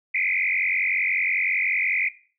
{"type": "tone with frequency modulation", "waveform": "sine", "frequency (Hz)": 2236, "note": "C#7", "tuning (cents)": 14, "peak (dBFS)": -20, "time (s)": [0.14, 2.09], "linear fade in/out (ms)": 10, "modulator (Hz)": 45.4, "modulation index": 5.2, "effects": ["noise-tail reverb RT60 0.4 s tail -17 dB re dry"]}